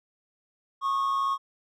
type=tone pair together; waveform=triangle; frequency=1098 / 1219.4 Hz; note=C#6 / D#6; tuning=-17 / -35 cents; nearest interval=major second; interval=182 cents; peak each=-22 / -31 dBFS; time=0.81-1.38 s; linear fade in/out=50 ms; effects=tanh soft clip ceiling -15 dBFS